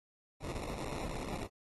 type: noise with sample-and-hold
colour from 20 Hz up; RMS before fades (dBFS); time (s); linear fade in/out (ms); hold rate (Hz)
pink; -40; 0.4-1.48; 50; 1575
effects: AAC 32 kbps